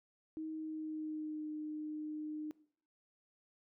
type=tone with pitch glide; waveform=sine; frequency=315.3 to 305.4 Hz; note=D#4 to D#4; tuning=+23 to -32 cents; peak=-39 dBFS; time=0.37-2.51 s; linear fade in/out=0 ms; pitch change=-55 cents; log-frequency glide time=0.5-1.5 s; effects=noise-tail reverb RT60 0.6 s tail -20 dB re dry